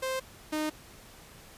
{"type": "tone pair in turn", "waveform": "sawtooth", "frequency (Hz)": [523.3, 307.4], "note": ["C5", "D#4"], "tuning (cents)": [0, -21], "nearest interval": "major sixth", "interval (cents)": 921, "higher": "first", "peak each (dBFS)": [-26, -25], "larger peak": "second", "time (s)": [[0.02, 0.2], [0.52, 0.7]], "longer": "neither", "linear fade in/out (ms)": 10, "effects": ["pink hiss -52 dBFS RMS until 1.57 s", "resampled to 32000 Hz"]}